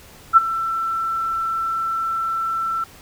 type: tone with ADSR envelope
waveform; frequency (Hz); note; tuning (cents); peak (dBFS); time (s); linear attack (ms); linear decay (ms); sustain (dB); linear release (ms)
sine; 1338; E6; +25; -4; 0.33-2.84; 39; 21; -16; 4
effects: pink hiss -45 dBFS RMS until 3.01 s